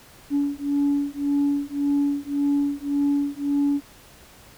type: beating tone pair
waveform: sine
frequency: 283.9 / 285.7 Hz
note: C#4 / D4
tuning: +41 / -48 cents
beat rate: 1.8 Hz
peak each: -22 dBFS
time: 0.3-3.81 s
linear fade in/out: 50 ms
effects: tanh soft clip ceiling -15 dBFS + pink hiss -49 dBFS RMS until 4.57 s